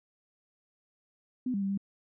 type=tone with pitch steps; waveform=sine; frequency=252.8 / 199.3 / 195.5 / 197.9 Hz; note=B3 / G3 / G3 / G3; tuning=+41 / +29 / -4 / +17 cents; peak=-28 dBFS; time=1.46-1.776 s; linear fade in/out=5 ms; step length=79 ms; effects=none